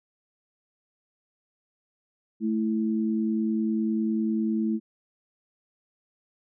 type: tone pair together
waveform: sine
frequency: 219.6 / 329.6 Hz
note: A3 / E4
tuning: -3 / 0 cents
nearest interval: perfect fifth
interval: 703 cents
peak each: -24 / -29 dBFS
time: 2.4-4.8 s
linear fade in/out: 50 ms
effects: none